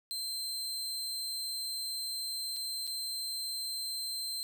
sawtooth tone with dropouts, 4119 Hz, C8, 28 cents flat, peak -32 dBFS, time 0.11-4.43 s, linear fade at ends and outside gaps 0 ms, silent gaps 2.563-2.567 / 2.869-2.875 s, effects none

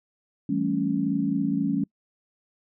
sine chord, A dominant seventh, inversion second, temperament equal, 164.81 / 196 / 220 / 277.2 Hz, E3 / G3 / A3 / C#4, 0 / 0 / 0 / 0 cents, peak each -31 / -28 / -29 / -25 dBFS, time 0.49-1.84 s, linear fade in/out 5 ms, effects noise-tail reverb RT60 0.1 s tail -26 dB re dry

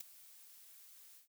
blue noise with ADSR envelope, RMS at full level -41 dBFS, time 0-1.28 s, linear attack 8 ms, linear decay 5 ms, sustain -18 dB, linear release 120 ms, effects none

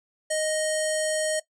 square tone with low-pass filter, 622.3 Hz, D#5, in tune, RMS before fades -26 dBFS, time 0.3-1.4 s, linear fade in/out 10 ms, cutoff 8500 Hz, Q 9.4, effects noise-tail reverb RT60 0.1 s tail -17 dB re dry

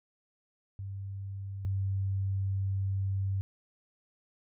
sine tone pair in turn, 98 / 97.1 Hz, G2 / G2, 0 / -16 cents, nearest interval unison, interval 16 cents, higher first, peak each -36 / -28 dBFS, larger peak second, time 0.79-1.65 / 1.65-3.41 s, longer second, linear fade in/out 0 ms, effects none

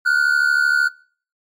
triangle tone pair together, 1427 / 1500 Hz, F6 / F#6, +37 / +23 cents, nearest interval minor second, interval 86 cents, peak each -14 dBFS, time 0.05-0.89 s, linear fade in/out 20 ms, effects noise-tail reverb RT60 0.5 s tail -25 dB re dry + MP3 64 kbps

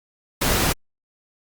pink noise, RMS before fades -20 dBFS, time 0.41-0.73 s, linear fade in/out 10 ms, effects Opus 48 kbps

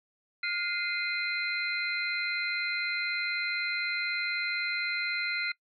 sine tone cluster, 1419 / 2080 / 2469 / 4102 Hz, F6 / C7 / D#7 / C8, +27 / -11 / -14 / -35 cents, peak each -35 / -32 / -36 / -37 dBFS, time 0.43-5.52 s, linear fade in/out 5 ms, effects noise-tail reverb RT60 0.1 s tail -24 dB re dry

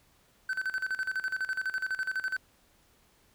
triangle tone with tremolo, 1529 Hz, G6, 44 cents flat, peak -26 dBFS, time 0.49-2.37 s, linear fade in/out 5 ms, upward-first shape square, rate 12 Hz, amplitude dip 80%, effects pink hiss -65 dBFS RMS until 3.34 s

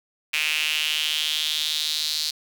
sawtooth tone with high-pass filter sweep, 153.5 Hz, D#3, 23 cents flat, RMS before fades -25 dBFS, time 0.33-2.31 s, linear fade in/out 10 ms, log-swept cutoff 2500 to 4300 Hz, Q 4.7, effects none

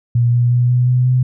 sine tone with pitch steps, 119.5 / 120.96 / 122.43 / 123.93 / 125.44 / 126.97 Hz, A#2 / B2 / B2 / B2 / B2 / B2, +43 / -36 / -15 / +6 / +27 / +48 cents, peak -10 dBFS, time 0.15-1.23 s, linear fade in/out 5 ms, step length 180 ms, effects none

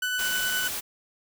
30% pulse tone with tremolo, 1494 Hz, F#6, 16 cents sharp, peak -22 dBFS, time 0.02-0.68 s, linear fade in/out 5 ms, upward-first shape triangle, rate 9.6 Hz, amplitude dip 25%
white noise, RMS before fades -32 dBFS, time 0.18-0.81 s, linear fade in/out 20 ms
effects none

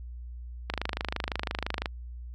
click train, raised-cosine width 0.3 ms, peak -13 dBFS, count 31, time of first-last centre 0.7-1.858 s, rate 25.9 Hz, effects added 60 Hz sine -38 dBFS peak until 2.34 s

